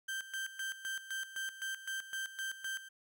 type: tone with tremolo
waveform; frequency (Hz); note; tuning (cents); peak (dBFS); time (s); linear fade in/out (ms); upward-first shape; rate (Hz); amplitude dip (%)
35% pulse; 1567; G6; -1; -35; 0.08-2.89; 10; square; 3.9; 75
effects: none